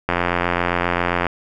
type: click train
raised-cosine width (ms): 0.5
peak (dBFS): -3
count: 104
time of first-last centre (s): 0.09-1.267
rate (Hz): 87.5
effects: none